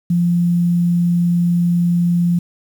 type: tone with quantisation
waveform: sine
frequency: 173.5 Hz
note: F3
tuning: 11 cents flat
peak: -12 dBFS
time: 0.1-2.39 s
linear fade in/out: 5 ms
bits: 7
effects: none